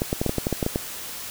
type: clicks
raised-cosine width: 2 ms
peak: -9 dBFS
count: 11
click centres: 0.019 / 0.129 / 0.215 / 0.263 / 0.294 / 0.383 / 0.469 / 0.527 / 0.628 / 0.664 / 0.759 s
effects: white hiss -35 dBFS RMS until 1.3 s